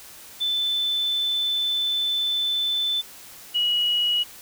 sine tone pair in turn, 3520 / 2911 Hz, A7 / F#7, 0 / -29 cents, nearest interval minor third, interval 329 cents, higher first, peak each -21 / -19 dBFS, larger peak second, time 0.4-3.02 / 3.54-4.24 s, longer first, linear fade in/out 20 ms, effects white hiss -44 dBFS RMS until 4.41 s

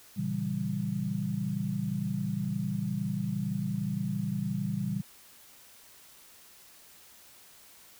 sine chord, A# diminished seventh, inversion none, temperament equal, 116.54 / 138.59 / 164.81 / 196 Hz, A#2 / C#3 / E3 / G3, 0 / 0 / 0 / 0 cents, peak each -37 / -36 / -35 / -32 dBFS, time 0.16-5.02 s, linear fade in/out 20 ms, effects white hiss -55 dBFS RMS until 7.99 s

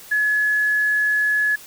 sine tone, 1700 Hz, G#6, 40 cents sharp, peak -16 dBFS, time 0.11-1.56 s, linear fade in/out 10 ms, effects white hiss -42 dBFS RMS until 1.66 s

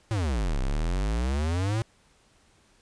square exponential two-way sweep, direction down then up, 116.54 to 31.36 to 116.54 Hz, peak -25 dBFS, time 0.11-1.82 s, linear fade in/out 0 ms, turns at 0.6 s, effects pink hiss -62 dBFS RMS until 2.81 s + resampled to 22050 Hz

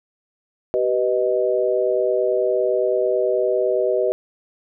sine chord, G augmented, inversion none, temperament equal with one note detuned, 384.4 / 493.9 / 622.3 Hz, G4 / B4 / D#5, -34 / 0 / 0 cents, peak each -21 / -21 / -21 dBFS, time 0.74-4.12 s, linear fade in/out 0 ms, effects none

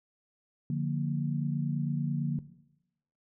sine chord, Bb major, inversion first, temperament equal with one note detuned, 146.83 / 175.83 / 233.1 Hz, D3 / F3 / Bb3, 0 / +12 / 0 cents, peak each -30 / -34 / -35 dBFS, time 0.7-2.39 s, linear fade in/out 2 ms, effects noise-tail reverb RT60 0.9 s tail -17 dB re dry

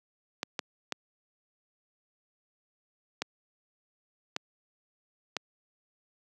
clicks, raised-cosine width 0.2 ms, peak -13 dBFS, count 6, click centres 0.431 / 0.592 / 0.923 / 3.22 / 4.364 / 5.367 s, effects high-pass 200 Hz 12 dB/octave

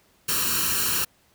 white noise with comb filter, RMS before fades -24 dBFS, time 0.28-1.05 s, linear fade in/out 10 ms, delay 0.71 ms, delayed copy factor +0.8, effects pink hiss -61 dBFS RMS until 1.34 s + high-pass 60 Hz 12 dB/octave

